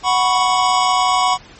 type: chord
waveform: square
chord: F# suspended fourth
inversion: none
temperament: equal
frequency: 740 / 987.8 / 1108.7 Hz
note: F#5 / B5 / C#6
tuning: 0 / 0 / 0 cents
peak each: -18 dBFS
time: 0.03-1.38 s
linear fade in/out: 50 ms
effects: pink hiss -42 dBFS RMS until 1.59 s + MP3 32 kbps